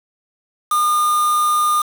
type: tone with quantisation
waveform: triangle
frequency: 1214 Hz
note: D#6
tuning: 43 cents flat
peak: -12 dBFS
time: 0.71-1.82 s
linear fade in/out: 5 ms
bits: 4
effects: none